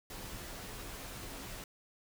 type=noise with comb filter; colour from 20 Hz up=pink; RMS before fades=-45 dBFS; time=0.1-1.64 s; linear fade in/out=2 ms; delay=13 ms; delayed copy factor=-0.5; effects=none